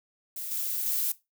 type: noise with level steps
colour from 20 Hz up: violet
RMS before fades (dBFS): -36 / -31 / -28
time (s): 0.36-1.12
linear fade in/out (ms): 5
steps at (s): 0.51 / 0.86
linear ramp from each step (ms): 2
effects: noise-tail reverb RT60 0.2 s tail -17 dB re dry